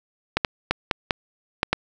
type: clicks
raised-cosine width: 0.3 ms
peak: -3 dBFS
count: 7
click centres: 0.37 / 0.448 / 0.71 / 0.912 / 1.108 / 1.631 / 1.73 s
effects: none